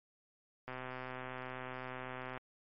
click train, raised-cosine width 0.5 ms, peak -28 dBFS, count 218, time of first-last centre 0.68-2.375 s, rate 128 Hz, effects MP3 32 kbps

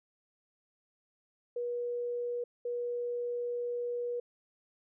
sine tone bursts at uneven times, 482.5 Hz, B4, 40 cents flat, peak -32 dBFS, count 2, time 1.56-2.44 / 2.65-4.2 s, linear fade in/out 5 ms, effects none

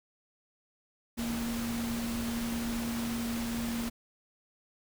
sine tone in noise, 233.1 Hz, A#3, in tune, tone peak -32 dBFS, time 1.17-3.9 s, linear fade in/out 20 ms, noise pink, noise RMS -39 dBFS, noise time 1.17-3.9 s, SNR +4 dB, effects none

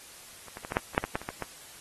clicks, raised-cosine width 0.5 ms, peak -30 / -25 / -23 / -17 / -9 / -23 / -8 / -15 / -14 / -26 / -18 / -18 dBFS, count 12, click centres 0.483 / 0.571 / 0.649 / 0.721 / 0.769 / 0.948 / 0.979 / 1.04 / 1.155 / 1.216 / 1.289 / 1.423 s, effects white hiss -49 dBFS RMS until 1.8 s + AAC 32 kbps

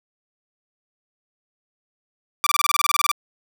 sawtooth tone bursts, 1174.7 Hz, D6, in tune, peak -13 dBFS, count 14, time 2.44-3.115 s, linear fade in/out 0 ms, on 25 ms, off 25 ms, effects none

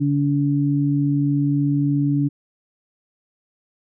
sine tone pair together, 142.7 / 286 Hz, D3 / D4, -49 / -46 cents, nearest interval octave, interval 1203 cents, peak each -19 dBFS, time 0-2.29 s, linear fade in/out 20 ms, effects none

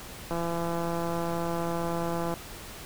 click train, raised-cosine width 1 ms, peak -18 dBFS, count 344, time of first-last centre 0.31-2.34 s, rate 169 Hz, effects pink hiss -43 dBFS RMS until 2.85 s

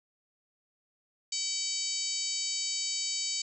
harmonic tone, 765 Hz, G5, 42 cents flat, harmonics 3 / 4 / 5 / 6 / 7 / 8 / 9 / 10, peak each -45 / -42 / -42 / -34 / -42 / -39 / -38 / -38 dBFS, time 1.32-3.42 s, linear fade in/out 5 ms, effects none

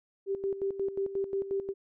sine tone with tremolo, 392 Hz, G4, in tune, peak -27 dBFS, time 0.26-1.74 s, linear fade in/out 50 ms, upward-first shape square, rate 5.6 Hz, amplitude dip 70%, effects none

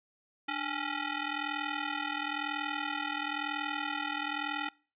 10% pulse ring-modulated tone, 553 Hz, C#5, 4 cents flat, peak -21 dBFS, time 0.48-4.69 s, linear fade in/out 5 ms, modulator 256 Hz, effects noise-tail reverb RT60 0.4 s tail -25 dB re dry + resampled to 8000 Hz

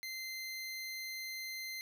25% pulse tone, 2075 Hz, C7, 15 cents flat, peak -37 dBFS, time 0.03-1.81 s, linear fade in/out 0 ms, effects none

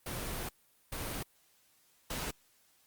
pink noise bursts at uneven times, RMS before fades -38 dBFS, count 3, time 0.06-0.49 / 0.92-1.23 / 2.1-2.31 s, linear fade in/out 5 ms, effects white hiss -68 dBFS RMS until 2.86 s + Opus 32 kbps

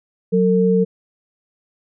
sine tone pair together, 185 / 451.9 Hz, F#3 / A4, 0 / +46 cents, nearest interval octave + minor third, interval 1546 cents, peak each -15 dBFS, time 0.32-0.85 s, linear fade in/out 20 ms, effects none

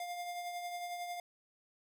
square tone with tremolo, 704 Hz, F5, 14 cents sharp, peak -38 dBFS, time 0-1.2 s, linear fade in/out 2 ms, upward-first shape triangle, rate 11 Hz, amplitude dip 45%, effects none

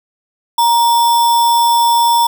sine tone with sample-and-hold, 939 Hz, A#5, 12 cents sharp, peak -8 dBFS, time 0.58-2.27 s, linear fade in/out 5 ms, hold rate 4410 Hz, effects none

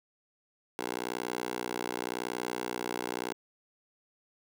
10% pulse tone with high-pass filter, 60.9 Hz, B1, 24 cents flat, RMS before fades -36 dBFS, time 0.79-3.33 s, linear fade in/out 0 ms, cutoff 440 Hz, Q 1.3, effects none

